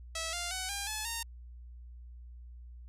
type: tone with pitch steps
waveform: 5% pulse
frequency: 652 / 698.8 / 749 / 802.7 / 860.3 / 922.1 Hz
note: E5 / F5 / F#5 / G5 / A5 / A#5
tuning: -19 / +1 / +21 / +41 / -39 / -19 cents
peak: -23 dBFS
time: 0.15-1.23 s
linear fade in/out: 5 ms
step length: 180 ms
effects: added 60 Hz sine -46 dBFS peak until 2.88 s + resampled to 32000 Hz